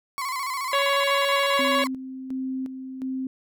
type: tone with vibrato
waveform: 35% pulse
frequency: 1068 Hz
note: C6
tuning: 35 cents sharp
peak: -25 dBFS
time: 0.18-1.87 s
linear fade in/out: 0 ms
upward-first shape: square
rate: 14 Hz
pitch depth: 73 cents each way
type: harmonic tone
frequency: 558 Hz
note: C#5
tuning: 11 cents sharp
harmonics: 1 / 2 / 3 / 4 / 5 / 6 / 7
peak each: -24 / -27 / -29 / -30 / -31 / -32 / -32 dBFS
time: 0.73-1.84 s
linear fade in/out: 2 ms
type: tone with tremolo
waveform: sine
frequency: 261.6 Hz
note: C4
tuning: in tune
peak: -26 dBFS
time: 1.59-3.27 s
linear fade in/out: 2 ms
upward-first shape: square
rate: 1.4 Hz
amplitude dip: 55%
effects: none